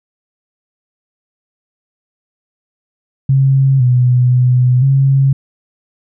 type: tone with pitch steps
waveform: sine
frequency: 135.1 / 124.6 / 125.4 / 136 Hz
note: C#3 / B2 / B2 / C#3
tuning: -44 / +16 / +27 / -33 cents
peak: -7 dBFS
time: 3.29-5.33 s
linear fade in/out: 5 ms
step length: 510 ms
effects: none